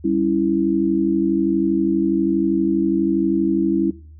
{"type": "chord", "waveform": "sine", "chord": "C# diminished", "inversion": "second", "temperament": "equal", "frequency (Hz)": [196, 277.2, 329.6], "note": ["G3", "C#4", "E4"], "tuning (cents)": [0, 0, 0], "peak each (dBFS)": [-23, -21, -18], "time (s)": [0.04, 3.91], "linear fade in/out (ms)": 10, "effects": ["noise-tail reverb RT60 0.4 s tail -17 dB re dry", "added 77 Hz sine -39 dBFS peak until 4.19 s"]}